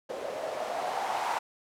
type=noise with low-pass filter sweep; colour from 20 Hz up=violet; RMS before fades=-33 dBFS; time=0.09-1.39 s; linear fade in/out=10 ms; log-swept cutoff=510 to 900 Hz; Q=4.1; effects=none